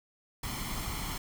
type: noise with comb filter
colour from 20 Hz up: pink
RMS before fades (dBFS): -36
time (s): 0.43-1.18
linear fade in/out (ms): 5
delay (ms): 0.94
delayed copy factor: +0.6
effects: none